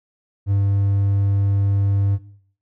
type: tone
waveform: triangle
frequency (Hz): 99.5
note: G2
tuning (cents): +26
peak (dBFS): -13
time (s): 0.46-2.19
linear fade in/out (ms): 50
effects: noise-tail reverb RT60 0.6 s tail -18 dB re dry